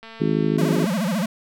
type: click train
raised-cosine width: 0.3 ms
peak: -25 dBFS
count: 122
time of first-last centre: 0.03-0.568 s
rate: 225 Hz
type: harmonic tone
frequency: 53 Hz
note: G#1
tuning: 36 cents sharp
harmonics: 3 / 4 / 5 / 6 / 7 / 8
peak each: -23 / -24 / -25 / -26 / -26 / -27 dBFS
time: 0.2-0.86 s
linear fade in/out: 10 ms
type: tone with vibrato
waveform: square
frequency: 196.8 Hz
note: G3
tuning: 7 cents sharp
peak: -21 dBFS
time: 0.58-1.26 s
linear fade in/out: 5 ms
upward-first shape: sine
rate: 14 Hz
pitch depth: 260 cents each way
effects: none